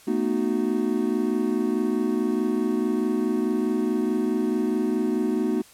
triangle chord, B dominant seventh, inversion third, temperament just, 222.2 / 246.9 / 308.7 / 370.4 Hz, A3 / B3 / D#4 / F#4, +17 / 0 / -14 / +2 cents, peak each -25 dBFS, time 0.07-5.62 s, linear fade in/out 10 ms, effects white hiss -51 dBFS RMS until 5.73 s + low-pass 12000 Hz 12 dB/octave

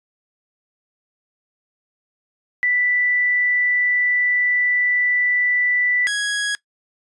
sine / sawtooth tone pair in turn, 1975.5 / 1661.2 Hz, B6 / G#6, 0 / 0 cents, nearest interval minor third, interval 300 cents, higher first, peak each -16 dBFS, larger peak neither, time 2.63-6.07 / 6.07-6.55 s, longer first, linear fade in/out 0 ms, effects noise-tail reverb RT60 0.1 s tail -20 dB re dry + resampled to 24000 Hz

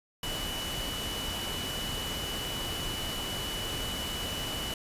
sine tone in noise, 2960 Hz, F#7, in tune, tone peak -36 dBFS, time 0.23-4.74 s, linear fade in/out 2 ms, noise pink, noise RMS -36 dBFS, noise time 0.23-4.74 s, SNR -3 dB, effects resampled to 32000 Hz

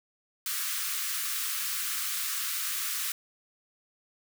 white high-pass noise, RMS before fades -32 dBFS, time 0.46-3.12 s, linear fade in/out 2 ms, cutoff 1100 Hz, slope 96 dB/octave, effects none

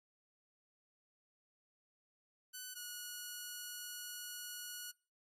5% pulse tone pair in turn, 1500 / 1456.5 Hz, F#6 / F#6, +23 / -28 cents, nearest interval minor second, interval 51 cents, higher first, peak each -34 / -33 dBFS, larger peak second, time 2.53-2.75 / 2.75-4.92 s, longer second, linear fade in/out 20 ms, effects noise-tail reverb RT60 0.4 s tail -25 dB re dry + AAC 48 kbps

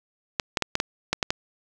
clicks, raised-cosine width 0.2 ms, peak -5 dBFS, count 8, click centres 0.398 / 0.572 / 0.623 / 0.754 / 0.801 / 1.13 / 1.228 / 1.305 s, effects none

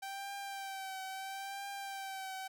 sawtooth tone with vibrato, 779 Hz, G5, 11 cents flat, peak -37 dBFS, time 0.02-2.48 s, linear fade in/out 10 ms, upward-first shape triangle, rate 0.75 Hz, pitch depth 43 cents each way, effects none

